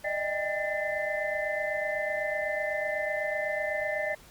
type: tone cluster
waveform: sine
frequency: 602 / 630 / 796 / 1780 / 2047 Hz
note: D5 / D#5 / G5 / A6 / C7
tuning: +43 / +21 / +26 / +20 / -38 cents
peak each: -32 / -35 / -39 / -34 / -35 dBFS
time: 0.04-4.15 s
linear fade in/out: 10 ms
effects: pink hiss -54 dBFS RMS until 4.3 s + Opus 48 kbps